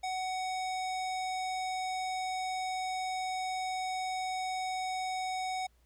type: tone with low-pass filter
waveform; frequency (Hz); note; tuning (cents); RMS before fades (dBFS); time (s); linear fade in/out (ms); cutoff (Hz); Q
square; 747; F#5; +16; -35; 0.03-5.67; 10; 7000; 1.1
effects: added 59 Hz sine -64 dBFS peak until 5.85 s + pink hiss -73 dBFS RMS until 5.85 s